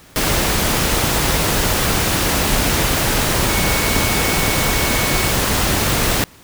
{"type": "tone in noise", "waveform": "sine", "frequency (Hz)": 2217, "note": "C#7", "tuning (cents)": 0, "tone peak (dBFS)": -25, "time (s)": [3.49, 5.31], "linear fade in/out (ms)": 0, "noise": "pink", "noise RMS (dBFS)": -17, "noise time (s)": [0.16, 6.24], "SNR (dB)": -11, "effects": ["pink hiss -45 dBFS RMS until 6.43 s"]}